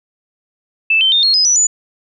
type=tone with pitch steps; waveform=sine; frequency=2637 / 3100 / 3644 / 4284 / 5036 / 5920 / 6959 Hz; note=E7 / G7 / A#7 / C8 / D#8 / F#8 / A8; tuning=0 / -20 / -40 / +40 / +20 / 0 / -20 cents; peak=-9 dBFS; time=0.9-1.67 s; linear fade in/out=5 ms; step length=110 ms; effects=none